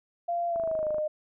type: tone with pitch glide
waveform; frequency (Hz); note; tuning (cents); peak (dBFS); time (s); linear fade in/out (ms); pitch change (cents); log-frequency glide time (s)
sine; 690 to 611.2; F5 to D#5; -21 to -31; -26; 0.28-1.08; 10; -210; 0.48-0.88
type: click train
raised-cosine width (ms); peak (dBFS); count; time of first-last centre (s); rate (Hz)
1; -28; 12; 0.56-0.983; 26
effects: none